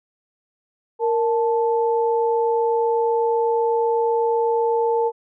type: tone pair together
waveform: sine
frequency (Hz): 464 / 876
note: A#4 / A5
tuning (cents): -8 / -8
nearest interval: major seventh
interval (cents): 1100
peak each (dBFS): -18 / -22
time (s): 0.99-5.12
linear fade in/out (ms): 50
effects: none